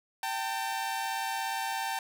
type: tone pair together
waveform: sawtooth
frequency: 780 / 897 Hz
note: G5 / A5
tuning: -9 / +33 cents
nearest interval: major second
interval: 242 cents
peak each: -30 / -30 dBFS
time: 0.23-1.99 s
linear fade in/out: 2 ms
effects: none